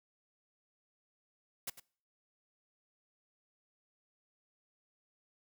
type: noise with echo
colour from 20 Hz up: white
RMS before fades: -39 dBFS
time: 1.67-1.7 s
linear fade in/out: 5 ms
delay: 100 ms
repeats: 1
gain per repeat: -13 dB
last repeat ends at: 1.8 s
effects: noise-tail reverb RT60 0.5 s tail -24 dB re dry